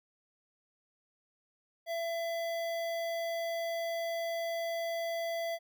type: tone with notch filter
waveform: square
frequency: 670 Hz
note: E5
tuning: 28 cents sharp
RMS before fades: -35 dBFS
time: 1.86-5.59 s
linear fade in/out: 50 ms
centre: 8100 Hz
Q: 1.2
effects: none